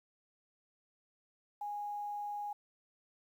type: tone with quantisation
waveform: sine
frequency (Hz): 825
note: G#5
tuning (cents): -12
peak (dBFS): -37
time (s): 1.61-2.53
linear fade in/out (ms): 5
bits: 11
effects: none